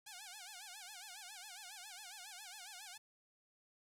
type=tone with vibrato; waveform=5% pulse; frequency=784 Hz; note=G5; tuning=in tune; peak=-38 dBFS; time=0.06-2.98 s; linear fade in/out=10 ms; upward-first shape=sine; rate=7.3 Hz; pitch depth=180 cents each way; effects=12-bit

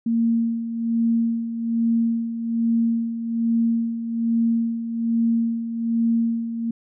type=tone with tremolo; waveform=sine; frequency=230.2 Hz; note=A#3; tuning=22 cents flat; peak=-16 dBFS; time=0.06-6.71 s; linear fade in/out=5 ms; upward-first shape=sine; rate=1.2 Hz; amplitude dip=65%; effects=none

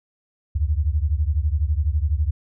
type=beating tone pair; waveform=sine; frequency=71 / 83 Hz; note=C#2 / E2; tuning=+42 / +12 cents; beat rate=12 Hz; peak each=-20 / -22 dBFS; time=0.55-2.31 s; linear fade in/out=10 ms; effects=none

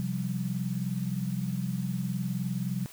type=chord; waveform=sine; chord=C suspended fourth; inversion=none; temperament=equal with one note detuned; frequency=130.81 / 174.61 / 194.08 Hz; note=C3 / F3 / G3; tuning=0 / 0 / -17 cents; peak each=-33 / -33 / -33 dBFS; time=0-2.86 s; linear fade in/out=0 ms; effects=white hiss -50 dBFS RMS until 2.92 s

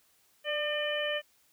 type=harmonic tone with a mistuned harmonic; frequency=602 Hz; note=D5; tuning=43 cents sharp; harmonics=1 / 2 / 3 / 4 / 5; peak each=-32 / -44 / -35 / -40 / -35 dBFS; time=0.44-1.22 s; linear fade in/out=50 ms; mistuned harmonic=1; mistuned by=-29 cents; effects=white hiss -67 dBFS RMS until 1.52 s

